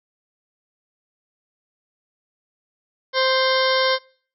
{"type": "harmonic tone with a mistuned harmonic", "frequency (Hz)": 523.3, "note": "C5", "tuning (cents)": 0, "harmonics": [1, 2, 3, 4, 6, 7, 8, 9, 10], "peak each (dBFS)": [-20, -23, -25, -26, -28, -28, -29, -30, -30], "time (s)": [3.13, 3.99], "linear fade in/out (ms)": 50, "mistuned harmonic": 10, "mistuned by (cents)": 52, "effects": ["noise-tail reverb RT60 0.5 s tail -26 dB re dry"]}